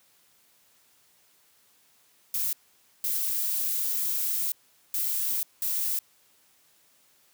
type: noise bursts at uneven times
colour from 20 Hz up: violet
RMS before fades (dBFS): -28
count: 4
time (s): 2.34-2.53 / 3.04-4.52 / 4.94-5.43 / 5.62-5.99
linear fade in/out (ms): 2
effects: white hiss -63 dBFS RMS until 7.33 s + high-pass 80 Hz 12 dB/octave